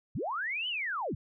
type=linear two-way sweep; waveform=sine; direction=up then down; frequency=71 to 3064 to 71 Hz; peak=-31 dBFS; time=0.15-1.15 s; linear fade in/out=5 ms; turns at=0.68 s; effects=none